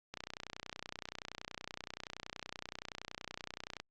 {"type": "click train", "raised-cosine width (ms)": 0.2, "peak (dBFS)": -24, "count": 113, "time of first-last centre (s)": [0.14, 3.8], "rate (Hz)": 30.6, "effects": ["low-pass 7000 Hz 12 dB/octave", "Opus 48 kbps"]}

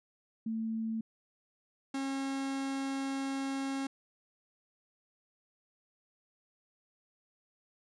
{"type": "tone pair in turn", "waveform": ["sine", "45% pulse"], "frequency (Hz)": [223.3, 271.4], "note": ["A3", "C#4"], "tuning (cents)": [26, -36], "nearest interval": "minor third", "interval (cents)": 338, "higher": "second", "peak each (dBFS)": [-32, -33], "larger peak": "first", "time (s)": [[0.46, 1.01], [1.94, 3.87]], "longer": "second", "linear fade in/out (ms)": 5, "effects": ["resampled to 22050 Hz"]}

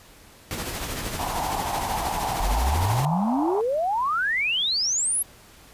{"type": "noise with tremolo", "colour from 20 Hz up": "pink", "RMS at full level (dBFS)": -29, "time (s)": [0.51, 3.05], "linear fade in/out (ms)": 0, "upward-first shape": "sine", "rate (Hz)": 13, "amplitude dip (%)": 40}
{"type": "band-pass noise", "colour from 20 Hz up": "white", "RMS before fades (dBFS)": -29, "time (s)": [1.19, 3.61], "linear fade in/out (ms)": 0, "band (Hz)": [720, 940], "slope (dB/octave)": 48}
{"type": "exponential sweep", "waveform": "sine", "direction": "up", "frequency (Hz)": [38.89, 11530], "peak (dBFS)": -21, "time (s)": [2.4, 5.23], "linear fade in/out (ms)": 10}
{"effects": ["pink hiss -50 dBFS RMS until 5.73 s", "resampled to 32000 Hz"]}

